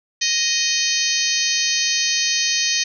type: harmonic tone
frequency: 622.3 Hz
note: D#5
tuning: in tune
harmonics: 3 / 4 / 5 / 6 / 7 / 8 / 9 / 10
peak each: -27 / -26 / -27 / -28 / -23 / -27 / -27 / -23 dBFS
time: 0.21-2.84 s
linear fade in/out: 10 ms
effects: none